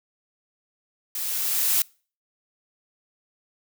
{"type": "noise with level ramp", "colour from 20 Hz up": "blue", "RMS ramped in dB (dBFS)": [-30, -20], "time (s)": [1.15, 1.82], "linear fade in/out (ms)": 2, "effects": ["noise-tail reverb RT60 0.4 s tail -26 dB re dry"]}